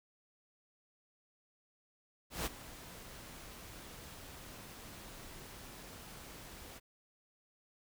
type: noise with ADSR envelope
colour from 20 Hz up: pink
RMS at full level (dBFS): -36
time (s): 2.3-6.8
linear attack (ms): 160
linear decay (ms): 23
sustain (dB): -15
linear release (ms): 25
effects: none